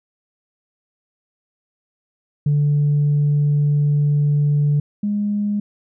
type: tone pair in turn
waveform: sine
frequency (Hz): 146.2 / 206.2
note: D3 / G#3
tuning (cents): -7 / -12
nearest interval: tritone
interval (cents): 595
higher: second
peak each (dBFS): -12 / -17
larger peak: first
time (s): 2.46-4.8 / 5.03-5.6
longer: first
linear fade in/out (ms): 5
effects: tanh soft clip ceiling -11 dBFS